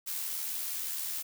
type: noise with amplitude modulation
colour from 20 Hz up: blue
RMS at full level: -34 dBFS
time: 0.06-1.23 s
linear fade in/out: 20 ms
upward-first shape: sine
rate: 79.3 Hz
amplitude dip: 35%
effects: none